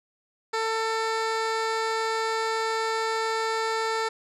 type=tone with low-pass filter; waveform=15% pulse; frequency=446.4 Hz; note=A4; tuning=25 cents sharp; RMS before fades=-27 dBFS; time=0.53-4.09 s; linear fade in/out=10 ms; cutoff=6500 Hz; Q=0.85; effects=none